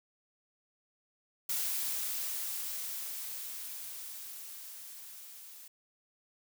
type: noise with level ramp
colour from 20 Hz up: blue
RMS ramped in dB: -33 to -51 dBFS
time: 1.49-5.68 s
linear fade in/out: 5 ms
effects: none